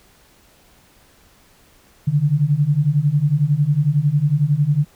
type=beating tone pair; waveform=sine; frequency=140 / 151 Hz; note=C#3 / D3; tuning=+18 / +48 cents; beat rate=11 Hz; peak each=-18 / -16 dBFS; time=2.07-4.85 s; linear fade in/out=10 ms; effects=pink hiss -53 dBFS RMS until 4.95 s